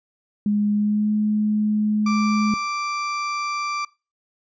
sine tone with pitch glide, 207.5 to 211.9 Hz, G#3 to G#3, -1 to +35 cents, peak -17 dBFS, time 0.46-2.54 s, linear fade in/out 2 ms, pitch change +36 cents, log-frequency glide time 0.73-1.12 s
35% pulse tone, 1174.7 Hz, D6, in tune, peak -22 dBFS, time 2.06-3.85 s, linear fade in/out 5 ms
effects noise-tail reverb RT60 0.3 s tail -22 dB re dry + resampled to 16000 Hz

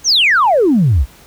sine exponential sweep, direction down, 6700 to 55.3 Hz, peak -7 dBFS, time 0.04-1.06 s, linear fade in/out 50 ms, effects tanh soft clip ceiling -4 dBFS + pink hiss -43 dBFS RMS until 1.26 s

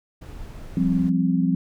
brown noise, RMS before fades -36 dBFS, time 0.21-1.1 s, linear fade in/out 10 ms
sine chord, F suspended second, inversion none, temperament equal with one note detuned, 174.61 / 195.43 / 261.6 Hz, F3 / G3 / C4, 0 / -5 / 0 cents, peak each -21 / -24 / -22 dBFS, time 0.77-1.55 s, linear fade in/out 2 ms
effects none

